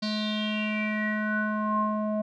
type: tone with low-pass filter sweep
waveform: square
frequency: 213 Hz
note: G#3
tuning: 44 cents sharp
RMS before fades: -28 dBFS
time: 0.02-2.22 s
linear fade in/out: 10 ms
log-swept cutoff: 4500 to 750 Hz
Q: 8.4
effects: none